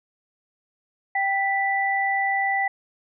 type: tone pair together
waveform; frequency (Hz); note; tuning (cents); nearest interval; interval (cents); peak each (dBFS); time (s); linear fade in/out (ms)
sine; 784 / 1975.5; G5 / B6; 0 / 0; octave + major third; 1600; -23; 1.15-2.68; 5
effects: none